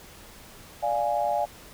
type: chord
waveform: sine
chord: D diminished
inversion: none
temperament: equal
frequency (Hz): 587.3 / 698.5 / 830.6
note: D5 / F5 / Ab5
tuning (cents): 0 / 0 / 0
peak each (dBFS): -28 / -27 / -27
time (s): 0.82-1.46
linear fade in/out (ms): 20
effects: pink hiss -48 dBFS RMS until 1.73 s